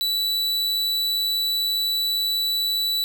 45% pulse tone, 3951 Hz, B7, in tune, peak -21 dBFS, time 0.01-3.04 s, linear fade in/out 0 ms, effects none

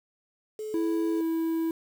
sine tone, 430 Hz, A4, 40 cents flat, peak -32 dBFS, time 0.59-1.21 s, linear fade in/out 2 ms
triangle tone with pitch glide, 329.6 to 326.9 Hz, E4 to E4, 0 to -14 cents, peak -23 dBFS, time 0.74-1.71 s, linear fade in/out 2 ms, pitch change -14 cents, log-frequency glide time 1.09-1.23 s
effects 8-bit

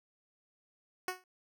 10% pulse tone with exponential decay, 368 Hz, F#4, 9 cents flat, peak -22 dBFS, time 1.08-1.24 s, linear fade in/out 2 ms, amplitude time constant 33 ms, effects none

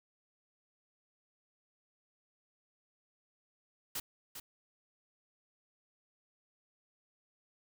white noise with echo, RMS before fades -38 dBFS, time 3.95-4 s, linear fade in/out 5 ms, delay 400 ms, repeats 1, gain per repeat -8 dB, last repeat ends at 4.4 s, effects none

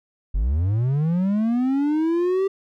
triangle linear sweep, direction up, 41.38 to 393.6 Hz, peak -16 dBFS, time 0.34-2.48 s, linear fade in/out 10 ms, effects none

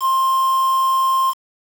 triangle tone with quantisation, 1055 Hz, C6, 14 cents sharp, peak -12 dBFS, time 0-1.34 s, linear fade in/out 50 ms, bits 5, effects none

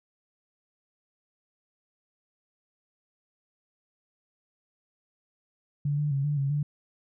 sine tone with pitch steps, 144.6 / 148.1 / 137.9 / 147.2 / 138.2 / 146.6 Hz, D3 / D3 / C#3 / D3 / C#3 / D3, -27 / +15 / -9 / +4 / -5 / -3 cents, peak -24 dBFS, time 5.85-6.63 s, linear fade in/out 5 ms, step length 130 ms, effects none

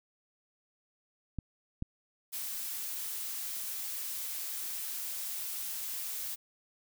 clicks, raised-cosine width 5 ms, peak -23 / -22 dBFS, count 2, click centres 1.387 / 1.824 s
blue noise, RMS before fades -38 dBFS, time 2.32-6.36 s, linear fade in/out 20 ms
effects none

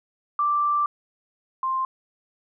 sine tone pair in turn, 1174.7 / 1049.4 Hz, D6 / C6, 0 / +5 cents, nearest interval major second, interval 195 cents, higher first, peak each -19 / -22 dBFS, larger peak first, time 0.39-0.86 / 1.63-1.85 s, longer first, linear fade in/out 2 ms, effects none

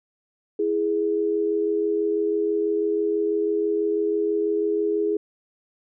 sine tone pair together, 330 / 416.1 Hz, E4 / G#4, +2 / +3 cents, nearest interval major third, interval 401 cents, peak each -26 / -21 dBFS, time 0.59-5.17 s, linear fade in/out 5 ms, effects none

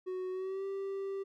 triangle tone with pitch glide, 370 to 391.1 Hz, F#4 to G4, 0 to -4 cents, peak -33 dBFS, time 0.06-1.24 s, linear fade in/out 20 ms, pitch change +96 cents, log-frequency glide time 0.31-0.65 s, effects none

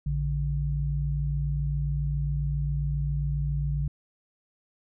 sine tone pair together, 57.46 / 144.8 Hz, A#1 / D3, -24 / -24 cents, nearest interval octave + major third, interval 1600 cents, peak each -28 / -27 dBFS, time 0.06-3.88 s, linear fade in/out 5 ms, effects none

